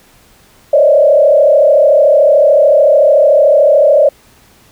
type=tone with frequency modulation; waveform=sine; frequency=587.3 Hz; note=D5; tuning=in tune; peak=-4 dBFS; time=0.73-4.09 s; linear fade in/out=5 ms; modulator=33.6 Hz; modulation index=1.5; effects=pink hiss -46 dBFS RMS until 4.71 s